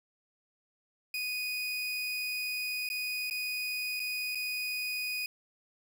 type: tone with dropouts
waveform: 30% pulse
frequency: 2484 Hz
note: D#7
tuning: 3 cents flat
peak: -30 dBFS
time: 1.14-5.26 s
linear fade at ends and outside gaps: 2 ms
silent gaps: 2.89-2.9 / 3.299-3.309 / 3.996-4 / 4.349-4.354 s
effects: none